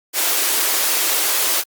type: high-pass noise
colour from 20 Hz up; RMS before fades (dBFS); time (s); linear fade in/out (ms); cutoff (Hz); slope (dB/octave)
white; -18; 0.13-1.64; 50; 300; 48
effects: Opus 48 kbps